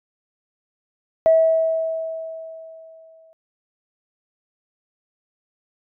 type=tone with exponential decay; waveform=sine; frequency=648 Hz; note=E5; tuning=30 cents flat; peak=-9 dBFS; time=1.26-3.33 s; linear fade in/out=0 ms; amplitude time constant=450 ms; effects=tanh soft clip ceiling -5 dBFS